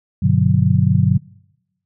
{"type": "chord", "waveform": "sine", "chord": "G major seventh", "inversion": "none", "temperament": "just", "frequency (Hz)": [98, 122.5, 147, 183.75], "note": ["G2", "B2", "D3", "F#3"], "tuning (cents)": [0, -14, 2, -12], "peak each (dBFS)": -17, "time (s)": [0.22, 1.18], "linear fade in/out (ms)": 10, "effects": ["noise-tail reverb RT60 1.0 s tail -26 dB re dry"]}